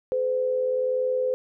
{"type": "tone pair together", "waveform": "sine", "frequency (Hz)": [428.6, 510], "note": ["A4", "C5"], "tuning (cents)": [-45, -44], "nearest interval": "minor third", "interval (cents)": 301, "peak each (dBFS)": [-31, -22], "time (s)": [0.12, 1.34], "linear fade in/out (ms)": 0, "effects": []}